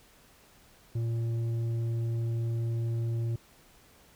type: tone with tanh clipping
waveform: sine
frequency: 115.6 Hz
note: A#2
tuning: 14 cents flat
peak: -29 dBFS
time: 0.95-3.36 s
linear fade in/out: 5 ms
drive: 7 dB
effects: pink hiss -59 dBFS RMS until 4.15 s